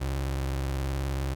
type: tone with vibrato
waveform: 30% pulse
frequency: 67.5 Hz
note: C#2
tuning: 45 cents flat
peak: -25 dBFS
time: 0-1.35 s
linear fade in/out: 20 ms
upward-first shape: sine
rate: 19 Hz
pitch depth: 110 cents each way
effects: none